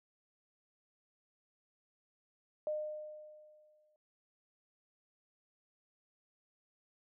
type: tone with exponential decay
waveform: sine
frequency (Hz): 609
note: D#5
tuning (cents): -37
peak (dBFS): -32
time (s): 2.67-3.96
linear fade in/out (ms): 1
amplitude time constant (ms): 280
effects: none

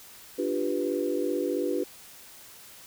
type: chord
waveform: sine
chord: G dominant seventh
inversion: second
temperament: equal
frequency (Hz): 293.7 / 349.2 / 392 / 493.9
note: D4 / F4 / G4 / B4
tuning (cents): 0 / 0 / 0 / 0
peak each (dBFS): -31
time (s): 0.38-1.84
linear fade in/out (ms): 10
effects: white hiss -49 dBFS RMS until 2.86 s

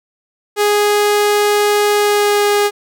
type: tone with pitch glide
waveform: sawtooth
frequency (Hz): 414.4 to 411.3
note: G#4 to G#4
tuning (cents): -4 to -17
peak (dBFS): -7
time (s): 0.56-2.71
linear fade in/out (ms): 50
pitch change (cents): -13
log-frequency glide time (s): 1.95-2.45
effects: none

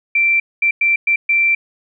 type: tone bursts at uneven times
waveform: sine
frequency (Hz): 2349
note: D7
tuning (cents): 0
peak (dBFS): -11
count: 5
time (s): 0.15-0.4 / 0.62-0.71 / 0.81-0.96 / 1.07-1.16 / 1.29-1.55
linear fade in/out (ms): 5
effects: none

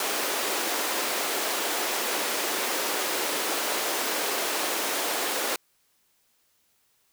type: high-pass noise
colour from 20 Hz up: pink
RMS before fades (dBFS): -28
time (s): 0-5.56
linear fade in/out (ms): 2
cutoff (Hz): 330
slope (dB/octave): 24
effects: white hiss -68 dBFS RMS until 7.12 s

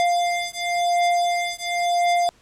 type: beating tone pair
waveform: square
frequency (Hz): 698.5 / 699.45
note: F5 / F5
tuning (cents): 0 / +2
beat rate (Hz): 0.95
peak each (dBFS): -23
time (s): 0-2.29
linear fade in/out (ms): 0
effects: pink hiss -56 dBFS RMS until 2.41 s + low-pass 8000 Hz 12 dB/octave

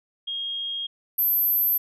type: tone pair in turn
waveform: sine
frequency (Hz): 3253 / 12282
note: G#7 / G9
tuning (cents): -37 / -37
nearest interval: octave + major seventh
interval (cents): 2300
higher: second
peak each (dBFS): -27 / -18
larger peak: second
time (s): 0.27-0.87 / 1.18-1.78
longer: neither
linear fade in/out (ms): 10
effects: tanh soft clip ceiling -14 dBFS

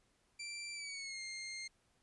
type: tone with pitch glide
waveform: 20% pulse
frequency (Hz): 2349 to 2117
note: D7 to C7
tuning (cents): 0 to +20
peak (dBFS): -38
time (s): 0.39-1.68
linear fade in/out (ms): 10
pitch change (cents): -180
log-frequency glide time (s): 0.73-1.21
effects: pink hiss -75 dBFS RMS until 2.02 s + resampled to 24000 Hz

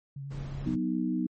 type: tone with vibrato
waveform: sine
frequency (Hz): 138.59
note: C#3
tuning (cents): 0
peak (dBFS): -36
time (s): 0.16-0.77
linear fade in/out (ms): 5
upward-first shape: triangle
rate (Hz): 11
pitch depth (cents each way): 32
type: noise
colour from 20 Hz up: brown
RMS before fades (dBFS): -40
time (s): 0.3-0.76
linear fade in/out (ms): 20
type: chord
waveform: sine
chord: B major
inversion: second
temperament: equal with one note detuned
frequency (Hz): 185 / 246.9 / 312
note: F#3 / B3 / D#4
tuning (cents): 0 / 0 / +5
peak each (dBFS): -32 / -30 / -31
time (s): 0.66-1.27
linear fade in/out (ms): 5
effects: MP3 32 kbps

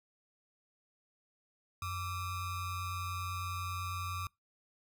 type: ring-modulated tone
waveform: square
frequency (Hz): 628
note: D#5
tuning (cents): +16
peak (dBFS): -34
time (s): 1.82-4.27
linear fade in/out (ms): 2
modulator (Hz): 537
effects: noise-tail reverb RT60 0.2 s tail -25 dB re dry

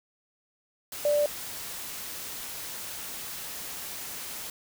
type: tone in noise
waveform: sine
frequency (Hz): 587.3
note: D5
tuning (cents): 0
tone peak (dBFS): -21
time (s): 1.05-1.26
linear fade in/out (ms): 2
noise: white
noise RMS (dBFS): -38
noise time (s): 0.92-4.5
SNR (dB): +14
effects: none

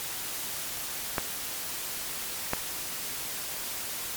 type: clicks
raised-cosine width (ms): 0.5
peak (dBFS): -10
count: 2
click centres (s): 1.182 / 2.534
effects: white hiss -35 dBFS RMS until 4.16 s + MP3 96 kbps

